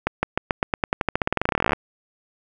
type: accelerating click train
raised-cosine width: 0.5 ms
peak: -4 dBFS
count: 30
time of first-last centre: 0.07-1.732 s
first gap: 160 ms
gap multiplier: 0.91
effects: none